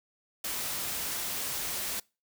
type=noise; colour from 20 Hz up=white; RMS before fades=-34 dBFS; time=0.44-2 s; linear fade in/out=5 ms; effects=noise-tail reverb RT60 0.3 s tail -25 dB re dry